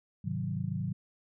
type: chord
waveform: sine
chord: Ab dominant seventh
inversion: none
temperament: equal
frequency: 103.83 / 130.81 / 155.56 / 185 Hz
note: Ab2 / C3 / Eb3 / Gb3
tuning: 0 / 0 / 0 / 0 cents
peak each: -37 / -37 / -36 / -36 dBFS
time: 0.24-0.93 s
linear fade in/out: 10 ms
effects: none